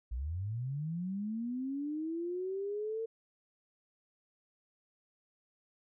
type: linear sweep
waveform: sine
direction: up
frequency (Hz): 54.4 to 455.6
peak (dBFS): -34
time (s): 0.11-3.06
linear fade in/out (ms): 10
effects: none